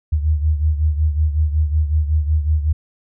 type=beating tone pair; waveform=sine; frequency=75.8 / 81.2 Hz; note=D#2 / E2; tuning=-45 / -26 cents; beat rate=5.4 Hz; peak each=-15 / -21 dBFS; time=0.12-2.73 s; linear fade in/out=10 ms; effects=none